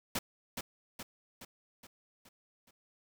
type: noise with echo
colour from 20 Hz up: pink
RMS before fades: -34 dBFS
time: 0.15-0.19 s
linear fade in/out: 5 ms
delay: 420 ms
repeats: 6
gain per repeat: -5 dB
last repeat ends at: 2.71 s
effects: none

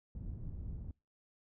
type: low-pass noise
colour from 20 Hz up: pink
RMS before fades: -43 dBFS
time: 0.15-0.91 s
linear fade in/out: 2 ms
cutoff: 140 Hz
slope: 12 dB/octave
effects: noise-tail reverb RT60 0.3 s tail -26 dB re dry

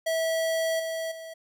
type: tone with level steps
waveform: square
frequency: 651 Hz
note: E5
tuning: 22 cents flat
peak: -25 / -30 / -39 dBFS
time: 0.06-1.34 s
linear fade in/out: 10 ms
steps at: 0.79 / 1.11 s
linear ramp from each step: 10 ms
effects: none

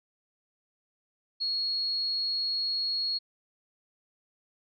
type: tone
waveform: sine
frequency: 4317 Hz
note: C#8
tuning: 47 cents flat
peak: -27 dBFS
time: 1.4-3.19 s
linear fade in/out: 20 ms
effects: none

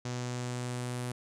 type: tone with low-pass filter sweep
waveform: sawtooth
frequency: 123.47 Hz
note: B2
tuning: in tune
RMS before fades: -36 dBFS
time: 0.05-1.12 s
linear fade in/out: 5 ms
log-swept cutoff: 6500 to 10000 Hz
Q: 2.5
effects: none

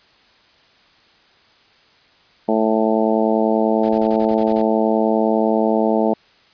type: harmonic tone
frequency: 110.1 Hz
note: A2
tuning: 2 cents sharp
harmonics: 2 / 3 / 4 / 5 / 6 / 7 / 8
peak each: -19 / -22 / -21 / -23 / -21 / -26 / -26 dBFS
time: 2.48-6.14 s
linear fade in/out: 10 ms
type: noise bursts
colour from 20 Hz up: pink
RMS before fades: -38 dBFS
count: 9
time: 3.83-4.618 s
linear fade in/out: 5 ms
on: 60 ms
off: 31 ms
effects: white hiss -53 dBFS RMS until 6.53 s + resampled to 11025 Hz

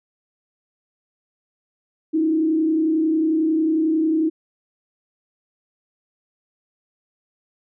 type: tone with frequency modulation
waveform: sine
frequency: 318 Hz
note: D#4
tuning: 38 cents sharp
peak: -16 dBFS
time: 2.13-4.3 s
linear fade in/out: 20 ms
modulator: 31.1 Hz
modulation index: 0.51
effects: none

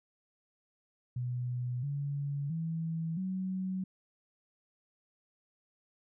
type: tone with pitch steps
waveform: sine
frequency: 123.7 / 142.09 / 163.22 / 187.49 Hz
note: B2 / C#3 / E3 / F#3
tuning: +3 / +43 / -17 / +23 cents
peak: -32 dBFS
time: 1.16-3.84 s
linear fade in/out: 5 ms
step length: 670 ms
effects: none

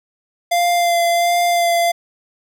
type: tone with vibrato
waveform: square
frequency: 692 Hz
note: F5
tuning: 16 cents flat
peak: -14 dBFS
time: 0.51-1.92 s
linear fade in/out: 10 ms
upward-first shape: sine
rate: 1.4 Hz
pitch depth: 17 cents each way
effects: none

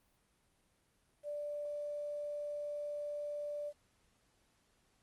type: tone with quantisation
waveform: sine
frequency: 587.3 Hz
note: D5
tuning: in tune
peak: -38 dBFS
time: 1.23-3.73 s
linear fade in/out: 50 ms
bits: 11
effects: pink hiss -74 dBFS RMS until 5.02 s + Opus 32 kbps

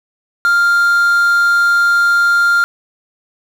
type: tone with quantisation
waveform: triangle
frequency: 1396.9 Hz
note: F6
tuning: in tune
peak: -7 dBFS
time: 0.45-2.64 s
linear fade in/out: 0 ms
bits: 5
effects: none

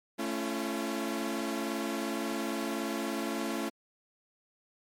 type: chord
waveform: sawtooth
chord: A augmented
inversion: none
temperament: equal with one note detuned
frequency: 220 / 277.2 / 340.9 Hz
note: A3 / C#4 / E#4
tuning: 0 / 0 / -42 cents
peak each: -32 dBFS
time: 0.18-3.7 s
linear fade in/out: 20 ms
effects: MP3 64 kbps

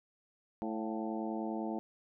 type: harmonic tone with a mistuned harmonic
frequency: 110 Hz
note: A2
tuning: in tune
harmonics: 2 / 3 / 4 / 5 / 6 / 7 / 8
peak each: -38 / -39 / -46 / -46 / -44 / -46 / -46 dBFS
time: 0.62-1.79 s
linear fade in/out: 0 ms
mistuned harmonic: 6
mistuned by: +64 cents
effects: none

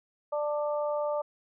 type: harmonic tone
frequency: 295.7 Hz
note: D4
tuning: 12 cents sharp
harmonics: 2 / 3 / 4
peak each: -28 / -36 / -38 dBFS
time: 0.32-1.22 s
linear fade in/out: 10 ms
effects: none

